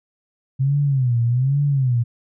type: tone with vibrato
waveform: sine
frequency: 130 Hz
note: C3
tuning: 11 cents flat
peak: -15 dBFS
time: 0.59-2.04 s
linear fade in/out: 20 ms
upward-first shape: sine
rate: 1.2 Hz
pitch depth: 180 cents each way
effects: none